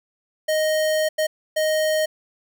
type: tone bursts at uneven times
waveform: square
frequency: 622.3 Hz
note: D#5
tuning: in tune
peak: -19 dBFS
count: 3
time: 0.48-1.09 / 1.18-1.27 / 1.56-2.06 s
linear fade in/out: 10 ms
effects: none